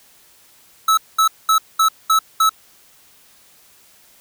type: tone bursts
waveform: square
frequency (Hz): 1303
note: E6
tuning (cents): -20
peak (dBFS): -12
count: 6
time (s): 0.88-2.494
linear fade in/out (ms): 5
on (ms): 94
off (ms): 210
effects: white hiss -51 dBFS RMS until 4.2 s